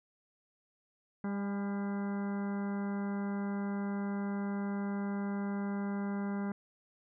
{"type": "harmonic tone with a mistuned harmonic", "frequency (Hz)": 200, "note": "G3", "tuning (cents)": 35, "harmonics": [1, 2, 3, 4, 5, 6, 7, 8, 10], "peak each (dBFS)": [-33, -44, -49, -48, -50, -53, -51, -53, -57], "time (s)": [1.24, 6.52], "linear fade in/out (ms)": 2, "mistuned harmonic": 4, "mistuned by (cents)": 28, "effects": []}